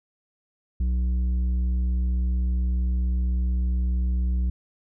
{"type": "tone with tanh clipping", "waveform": "sine", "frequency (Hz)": 61.74, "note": "B1", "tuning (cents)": 0, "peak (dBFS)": -22, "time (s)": [0.8, 4.5], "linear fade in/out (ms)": 5, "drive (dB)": 7, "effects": []}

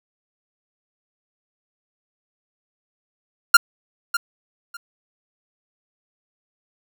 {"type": "tone with echo", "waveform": "45% pulse", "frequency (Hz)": 1396.9, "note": "F6", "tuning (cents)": 0, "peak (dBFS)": -5, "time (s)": [3.54, 3.57], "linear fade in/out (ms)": 5, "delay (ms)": 600, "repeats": 2, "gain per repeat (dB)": -14, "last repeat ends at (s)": 4.77, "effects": []}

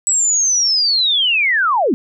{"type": "linear sweep", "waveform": "sine", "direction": "down", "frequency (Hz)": [7902, 207.7], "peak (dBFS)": -12, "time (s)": [0.07, 1.94], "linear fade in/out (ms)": 0, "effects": []}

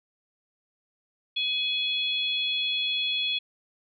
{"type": "harmonic tone", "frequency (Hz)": 843, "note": "G#5", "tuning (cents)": 26, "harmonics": [3, 4, 5], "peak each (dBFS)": [-31, -26, -36], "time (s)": [1.36, 3.39], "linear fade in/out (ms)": 10, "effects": []}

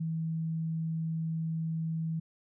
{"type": "tone", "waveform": "sine", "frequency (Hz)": 161.9, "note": "E3", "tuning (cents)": -31, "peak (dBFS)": -30, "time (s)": [0, 2.2], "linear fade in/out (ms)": 10, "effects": []}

